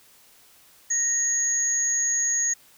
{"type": "tone pair together", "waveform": "sine", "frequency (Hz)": [1864.7, 6645], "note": ["A#6", "G#8"], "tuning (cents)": [0, 0], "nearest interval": "octave + minor seventh", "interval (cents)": 2200, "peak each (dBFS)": [-32, -21], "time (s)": [0.9, 2.54], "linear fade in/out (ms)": 10, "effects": ["white hiss -55 dBFS RMS until 2.77 s"]}